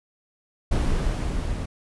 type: noise with level ramp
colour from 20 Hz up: brown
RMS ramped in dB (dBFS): -21 to -28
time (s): 0.71-1.66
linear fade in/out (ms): 10
effects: resampled to 24000 Hz